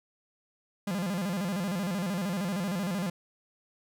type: tone with vibrato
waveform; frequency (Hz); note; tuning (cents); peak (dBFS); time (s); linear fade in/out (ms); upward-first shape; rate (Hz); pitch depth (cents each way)
45% pulse; 187.4; F#3; +22; -29; 0.87-3.1; 5; square; 13; 140
effects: none